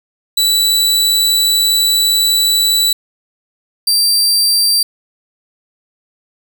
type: tone pair in turn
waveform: sawtooth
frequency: 3951 / 4699 Hz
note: B7 / D8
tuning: 0 / 0 cents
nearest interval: minor third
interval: 300 cents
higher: second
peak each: -7 dBFS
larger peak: neither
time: 0.37-2.93 / 3.87-4.83 s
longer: first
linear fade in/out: 5 ms
effects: 8-bit